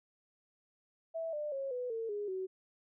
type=tone with pitch steps; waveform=sine; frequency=655 / 597.2 / 544.5 / 496.4 / 452.6 / 412.6 / 376.2 Hz; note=E5 / D5 / C#5 / B4 / A4 / G#4 / F#4; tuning=-11 / +29 / -31 / +9 / +49 / -11 / +29 cents; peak=-35 dBFS; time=1.14-2.47 s; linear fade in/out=20 ms; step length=190 ms; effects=none